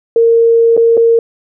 sine tone with dropouts, 460.9 Hz, A#4, 20 cents flat, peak -5 dBFS, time 0.16-1.19 s, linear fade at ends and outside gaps 2 ms, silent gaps 0.767-0.775 / 0.97-0.975 s, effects none

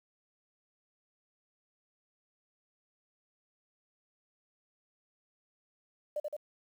sine tone with echo, 597 Hz, D5, 28 cents sharp, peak -31 dBFS, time 6.16-6.2 s, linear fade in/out 5 ms, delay 83 ms, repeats 2, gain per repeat -2 dB, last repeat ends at 6.366 s, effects 10-bit

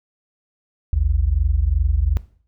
sine tone pair together, 55.11 / 77.78 Hz, A1 / D#2, +3 / 0 cents, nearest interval tritone, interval 597 cents, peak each -18 dBFS, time 0.93-2.17 s, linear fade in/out 0 ms, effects noise-tail reverb RT60 0.5 s tail -18 dB re dry

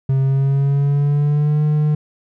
triangle tone with pitch glide, 134.3 to 150.75 Hz, C3 to D3, +46 to +46 cents, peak -11 dBFS, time 0.09-1.95 s, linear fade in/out 5 ms, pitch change +200 cents, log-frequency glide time 0.21-1.62 s, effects none

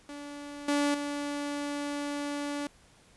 sawtooth tone with level steps, 288.7 Hz, D4, 30 cents flat, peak -36 / -21 / -28 dBFS, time 0.09-2.67 s, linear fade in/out 2 ms, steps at 0.68 / 0.94 s, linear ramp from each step 5 ms, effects pink hiss -60 dBFS RMS until 3.16 s + resampled to 24000 Hz

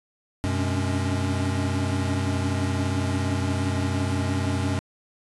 square tone cluster, 93.5 / 125.7 / 208.1 / 269.1 / 286.4 Hz, F#2 / B2 / G#3 / C4 / D4, +19 / +31 / +4 / +49 / -43 cents, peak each -26 / -31 / -34 / -33 / -33 dBFS, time 0.44-4.79 s, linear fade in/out 0 ms, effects resampled to 24000 Hz

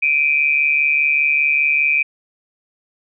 sine tone pair together, 2349 / 2494 Hz, D7 / D#7, 0 / +3 cents, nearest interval minor second, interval 103 cents, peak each -16 dBFS, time 0.02-2.03 s, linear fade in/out 10 ms, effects none

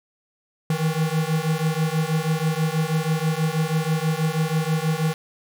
square beating tone pair, 155.56 / 161.76 Hz, D#3 / E3, 0 / -32 cents, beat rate 6.2 Hz, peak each -24 dBFS, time 0.7-5.14 s, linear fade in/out 2 ms, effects none

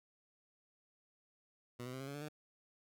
15% pulse tone with pitch steps, 122.1 / 126.55 / 131.17 / 135.95 / 140.91 / 146.04 / 151.37 Hz, B2 / B2 / C3 / C#3 / C#3 / D3 / D#3, -19 / +43 / +5 / -33 / +29 / -9 / -47 cents, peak -37 dBFS, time 1.79-2.287 s, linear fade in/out 10 ms, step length 71 ms, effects none

